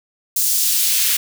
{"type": "noise with high-pass filter sweep", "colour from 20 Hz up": "white", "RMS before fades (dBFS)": -17, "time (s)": [0.36, 1.17], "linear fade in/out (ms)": 5, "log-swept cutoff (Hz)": [6600, 2300], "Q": 0.91, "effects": []}